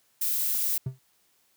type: noise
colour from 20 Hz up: violet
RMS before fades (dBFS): -27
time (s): 0.21-0.78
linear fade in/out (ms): 5
type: tone with exponential decay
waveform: triangle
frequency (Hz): 130.81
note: C3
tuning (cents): 0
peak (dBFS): -22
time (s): 0.86-0.99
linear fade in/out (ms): 5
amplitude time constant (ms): 27
effects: white hiss -67 dBFS RMS until 1.56 s + high-pass 60 Hz 12 dB/octave